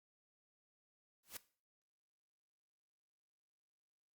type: noise with exponential growth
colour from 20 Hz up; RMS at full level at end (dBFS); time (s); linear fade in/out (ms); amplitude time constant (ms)
white; -42; 1.23-1.37; 5; 29
effects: noise-tail reverb RT60 0.4 s tail -17 dB re dry + Opus 48 kbps